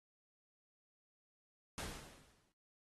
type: noise with exponential decay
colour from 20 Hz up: pink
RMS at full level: -42 dBFS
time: 1.78-2.52 s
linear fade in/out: 0 ms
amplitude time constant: 160 ms
effects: low-pass 12000 Hz 12 dB/octave + AAC 32 kbps